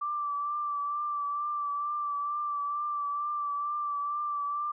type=tone with vibrato; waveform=sine; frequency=1170 Hz; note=D6; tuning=7 cents flat; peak=-29 dBFS; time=0.01-4.72 s; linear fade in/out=10 ms; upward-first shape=triangle; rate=2.2 Hz; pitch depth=32 cents each way; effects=none